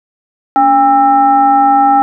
sine tone with frequency modulation, 804 Hz, G5, 44 cents sharp, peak -5 dBFS, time 0.56-2.02 s, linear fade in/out 0 ms, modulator 520 Hz, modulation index 0.63, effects none

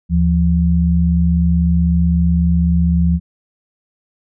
sine tone pair together, 75.69 / 171.8 Hz, D#2 / F3, -47 / -28 cents, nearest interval octave + major second, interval 1419 cents, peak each -14 / -13 dBFS, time 0.09-3.2 s, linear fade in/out 50 ms, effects none

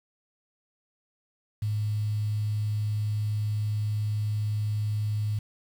sine tone with quantisation, 105.9 Hz, G#2, 34 cents sharp, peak -25 dBFS, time 1.62-5.39 s, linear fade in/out 5 ms, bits 8, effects none

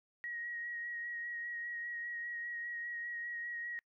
sine tone with vibrato, 1894 Hz, A#6, 27 cents sharp, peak -39 dBFS, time 0.24-3.79 s, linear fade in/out 0 ms, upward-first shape sine, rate 5 Hz, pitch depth 20 cents each way, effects noise-tail reverb RT60 0.1 s tail -26 dB re dry

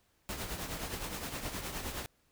pink noise with tremolo, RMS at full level -37 dBFS, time 0.29-2.06 s, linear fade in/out 0 ms, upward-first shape triangle, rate 9.6 Hz, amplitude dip 60%, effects pink hiss -72 dBFS RMS until 2.31 s

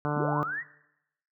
harmonic tone, 147.8 Hz, D3, 11 cents sharp, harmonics 1 / 2 / 3 / 4 / 5 / 6 / 7 / 8 / 9 / 10, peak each -30 / -33 / -35 / -36 / -37 / -38 / -38 / -39 / -40 / -40 dBFS, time 0.05-0.43 s, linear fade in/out 0 ms
sine linear sweep, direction up, 104.5 to 2000 Hz, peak -30 dBFS, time 0.14-0.64 s, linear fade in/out 50 ms
effects noise-tail reverb RT60 0.8 s tail -17 dB re dry

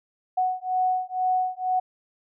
sine beating tone pair, 739 / 741.1 Hz, F#5 / F#5, -2 / +3 cents, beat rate 2.1 Hz, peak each -25 dBFS, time 0.37-1.8 s, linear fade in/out 10 ms, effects none

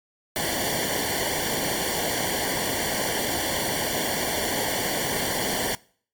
pink noise with comb filter, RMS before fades -26 dBFS, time 0.36-5.75 s, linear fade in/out 0 ms, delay 0.78 ms, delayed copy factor -0.9, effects noise-tail reverb RT60 0.5 s tail -23 dB re dry + MP3 96 kbps

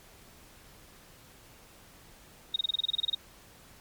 sine tone bursts, 3729 Hz, A#7, in tune, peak -24 dBFS, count 13, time 2.54-3.149 s, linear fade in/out 5 ms, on 21 ms, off 28 ms, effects pink hiss -55 dBFS RMS until 3.8 s + MP3 96 kbps

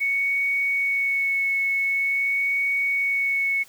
sine tone with vibrato, 2217 Hz, C#7, in tune, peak -20 dBFS, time 0-3.64 s, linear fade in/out 20 ms, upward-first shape sine, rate 0.46 Hz, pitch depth 12 cents each way, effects white hiss -51 dBFS RMS until 3.68 s

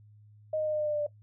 sine tone with pitch steps, 622 / 617.3 / 612.7 / 608.1 / 603.6 / 599.1 / 594.6 / 590.1 Hz, D#5 / D#5 / D#5 / D#5 / D5 / D5 / D5 / D5, -1 / -14 / -27 / -40 / +47 / +34 / +21 / +8 cents, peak -27 dBFS, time 0.53-1.066 s, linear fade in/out 5 ms, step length 67 ms, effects noise-tail reverb RT60 0.1 s tail -17 dB re dry + added 105 Hz sine -53 dBFS peak until 1.22 s

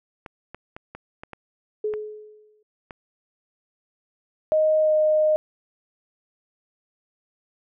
clicks, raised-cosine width 0.5 ms, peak -22 dBFS, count 8, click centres 0.262 / 0.546 / 0.765 / 0.95 / 1.235 / 1.333 / 1.938 / 2.908 s
sine tone with exponential decay, 425.6 Hz, G#4, 42 cents sharp, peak -21 dBFS, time 1.84-2.63 s, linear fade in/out 5 ms, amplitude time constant 170 ms
sine tone with pitch glide, 622.3 to 616.6 Hz, D#5 to D#5, 0 to -16 cents, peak -16 dBFS, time 4.52-5.36 s, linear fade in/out 0 ms, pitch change -16 cents, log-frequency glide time 4.81-4.93 s
effects none

